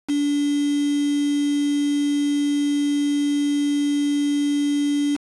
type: tone with quantisation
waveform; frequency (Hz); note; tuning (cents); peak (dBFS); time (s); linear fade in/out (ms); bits
sine; 288.6; D4; -30; -18; 0.08-5.17; 20; 5
effects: resampled to 24000 Hz